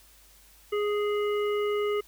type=harmonic tone; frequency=415.3 Hz; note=G#4; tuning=in tune; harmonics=1 / 3 / 5 / 7; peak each=-25 / -35 / -39 / -42 dBFS; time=0.72-2.01 s; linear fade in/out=10 ms; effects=added 50 Hz sine -59 dBFS peak until 2.07 s + white hiss -57 dBFS RMS until 2.07 s

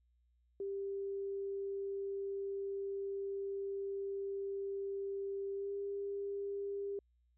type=tone with pitch glide; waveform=sine; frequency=394.7 to 400 Hz; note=G4 to G4; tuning=+12 to +35 cents; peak=-37 dBFS; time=0.6-6.99 s; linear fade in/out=2 ms; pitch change=+23 cents; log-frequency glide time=5.54-5.72 s; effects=added 60 Hz sine -70 dBFS peak until 7.37 s

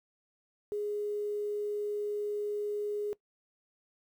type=tone with quantisation; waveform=sine; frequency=415.3 Hz; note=G#4; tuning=in tune; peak=-31 dBFS; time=0.72-3.13 s; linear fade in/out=0 ms; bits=10; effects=noise-tail reverb RT60 0.1 s tail -21 dB re dry

